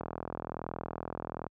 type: click train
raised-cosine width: 1 ms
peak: -22 dBFS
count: 61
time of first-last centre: 0.01-1.466 s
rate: 41.2 Hz
effects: high-pass 60 Hz 12 dB/octave